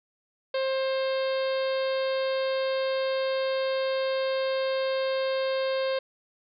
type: harmonic tone with a mistuned harmonic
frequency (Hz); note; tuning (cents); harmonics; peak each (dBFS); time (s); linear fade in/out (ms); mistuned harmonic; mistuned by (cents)
530; C5; +22; 1 / 2 / 3 / 4 / 5 / 6 / 7 / 8 / 9; -25 / -37 / -39 / -42 / -42 / -43 / -42 / -44 / -46; 0.54-5.99; 5; 9; -18
effects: none